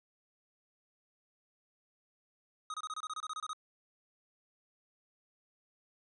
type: tone bursts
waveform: square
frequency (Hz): 1256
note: D#6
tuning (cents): +16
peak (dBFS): -38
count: 13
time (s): 2.7-3.532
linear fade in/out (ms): 2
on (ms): 40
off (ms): 26
effects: resampled to 22050 Hz